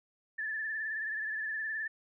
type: tone with vibrato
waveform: sine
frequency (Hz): 1748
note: A6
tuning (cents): -12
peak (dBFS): -33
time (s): 0.38-1.88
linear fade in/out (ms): 10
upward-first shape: sine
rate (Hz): 19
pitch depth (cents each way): 51
effects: none